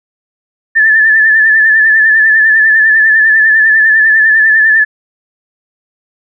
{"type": "tone with vibrato", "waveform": "sine", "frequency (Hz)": 1756, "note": "A6", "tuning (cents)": -4, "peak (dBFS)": -4, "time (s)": [0.75, 4.85], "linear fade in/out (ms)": 20, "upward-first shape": "sine", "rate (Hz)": 10, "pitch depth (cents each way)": 50, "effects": []}